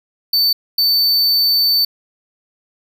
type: tone bursts at uneven times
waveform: square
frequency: 4540 Hz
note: C#8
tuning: 41 cents sharp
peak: -12 dBFS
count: 2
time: 0.33-0.53 / 0.78-1.85 s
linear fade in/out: 5 ms
effects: none

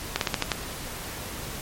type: slowing click train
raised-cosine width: 0.2 ms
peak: -5 dBFS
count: 6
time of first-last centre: 0.16-0.518 s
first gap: 52 ms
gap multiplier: 1.16
effects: pink hiss -36 dBFS RMS until 1.61 s + MP3 64 kbps

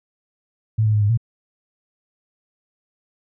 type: tone with pitch steps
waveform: sine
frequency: 109.7 / 107.5 / 105.5 / 102.6 / 115.9 Hz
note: A2 / A2 / G#2 / G#2 / A#2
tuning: -5 / -40 / +28 / -21 / -10 cents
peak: -14 dBFS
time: 0.78-1.175 s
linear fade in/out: 10 ms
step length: 79 ms
effects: none

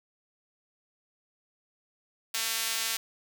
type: tone with high-pass filter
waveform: sawtooth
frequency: 225.6 Hz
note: A3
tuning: 44 cents sharp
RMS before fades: -31 dBFS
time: 2.34-2.97 s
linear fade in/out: 5 ms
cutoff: 3000 Hz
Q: 0.56
effects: none

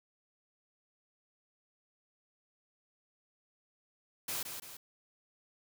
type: noise with echo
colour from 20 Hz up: white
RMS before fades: -37 dBFS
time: 4.28-4.43 s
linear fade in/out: 5 ms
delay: 170 ms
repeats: 2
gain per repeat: -6 dB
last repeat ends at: 4.77 s
effects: none

